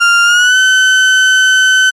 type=tone with pitch glide; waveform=35% pulse; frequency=1396 to 1522.3 Hz; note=F6 to F#6; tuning=-1 to +49 cents; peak=-4 dBFS; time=0-1.91 s; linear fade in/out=20 ms; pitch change=+150 cents; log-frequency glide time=0.24-0.58 s; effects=low-pass 7000 Hz 12 dB/octave + Opus 48 kbps